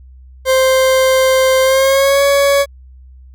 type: tone with pitch glide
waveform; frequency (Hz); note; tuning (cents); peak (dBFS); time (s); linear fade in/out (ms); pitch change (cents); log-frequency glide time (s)
40% pulse; 523.3 to 560.9; C5 to C#5; 0 to +20; -8; 0.45-2.66; 50; +120; 1.62-2.23
effects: added 64 Hz sine -36 dBFS peak until 3.34 s